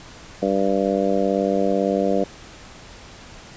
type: harmonic tone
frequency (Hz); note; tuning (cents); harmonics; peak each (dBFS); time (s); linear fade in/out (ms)
98; G2; 0; 2 / 3 / 4 / 5 / 6 / 7; -24 / -25 / -26 / -23 / -24 / -27; 0.42-2.24; 5
effects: pink hiss -42 dBFS RMS until 3.56 s + resampled to 16000 Hz